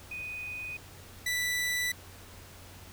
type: tone pair in turn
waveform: sine / sawtooth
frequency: 2489 / 1975.5 Hz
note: D#7 / B6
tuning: 0 / 0 cents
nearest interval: major third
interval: 400 cents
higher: first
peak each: -36 / -25 dBFS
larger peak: second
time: 0.11-0.77 / 1.26-1.92 s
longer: neither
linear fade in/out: 5 ms
effects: added 91 Hz sine -52 dBFS peak until 2.92 s + pink hiss -51 dBFS RMS until 2.92 s